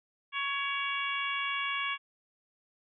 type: harmonic tone with a mistuned harmonic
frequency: 557 Hz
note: C#5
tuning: 8 cents sharp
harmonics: 2 / 3 / 4 / 5 / 6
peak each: -35 / -38 / -35 / -37 / -40 dBFS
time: 0.32-1.98 s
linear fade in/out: 50 ms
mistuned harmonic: 4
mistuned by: +30 cents
effects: none